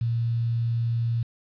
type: tone with quantisation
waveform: sine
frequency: 116.54 Hz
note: A#2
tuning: in tune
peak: -22 dBFS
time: 0.01-1.23 s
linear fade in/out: 5 ms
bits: 8
effects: resampled to 11025 Hz